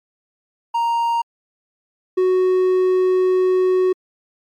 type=tone pair in turn; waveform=triangle; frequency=932.3 / 370 Hz; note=A#5 / F#4; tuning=0 / 0 cents; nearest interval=octave + major third; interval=1600 cents; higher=first; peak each=-14 / -11 dBFS; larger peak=second; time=0.74-1.22 / 2.17-3.93 s; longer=second; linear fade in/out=10 ms; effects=MP3 96 kbps